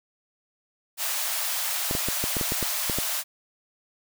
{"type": "high-pass noise", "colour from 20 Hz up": "white", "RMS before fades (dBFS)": -28, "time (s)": [0.97, 3.24], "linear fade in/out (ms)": 50, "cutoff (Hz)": 560, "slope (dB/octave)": 96}
{"type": "clicks", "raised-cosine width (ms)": 2, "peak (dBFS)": -15, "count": 10, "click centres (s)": [1.911, 1.951, 2.086, 2.24, 2.368, 2.412, 2.521, 2.627, 2.898, 2.986]}
{"effects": []}